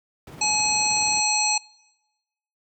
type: noise with tremolo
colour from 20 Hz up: brown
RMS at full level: -32 dBFS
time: 0.27-1.2 s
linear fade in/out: 2 ms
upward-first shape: triangle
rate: 19 Hz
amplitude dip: 50%
type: harmonic tone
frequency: 848 Hz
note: G#5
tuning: 36 cents sharp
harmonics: 1 / 3 / 5 / 7 / 9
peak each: -26 / -26 / -26 / -26 / -26 dBFS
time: 0.41-1.58 s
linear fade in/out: 5 ms
effects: noise-tail reverb RT60 1.0 s tail -23 dB re dry + high-pass 150 Hz 12 dB/octave